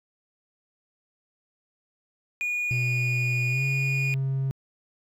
triangle tone, 2447 Hz, D#7, 29 cents flat, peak -23 dBFS, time 2.41-4.14 s, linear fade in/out 0 ms
triangle tone with pitch glide, 123.47 to 134.64 Hz, B2 to C3, 0 to +50 cents, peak -21 dBFS, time 2.71-4.51 s, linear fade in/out 0 ms, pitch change +150 cents, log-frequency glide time 3.48-3.63 s
effects tanh soft clip ceiling -18 dBFS

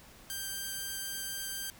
5% pulse tone, 1576 Hz, G6, 9 cents sharp, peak -25 dBFS, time 0.3-1.7 s, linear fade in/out 0 ms, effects pink hiss -55 dBFS RMS until 1.79 s

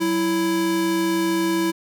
square tone pair together, 187.4 / 330.8 Hz, F#3 / E4, +22 / +6 cents, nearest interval minor seventh, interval 984 cents, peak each -29 / -20 dBFS, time 0-1.72 s, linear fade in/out 20 ms, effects none

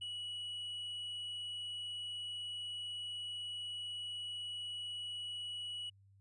triangle tone, 2931 Hz, F#7, 17 cents flat, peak -39 dBFS, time 0.01-5.9 s, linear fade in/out 10 ms, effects added 98 Hz sine -62 dBFS peak until 6.2 s + resampled to 24000 Hz

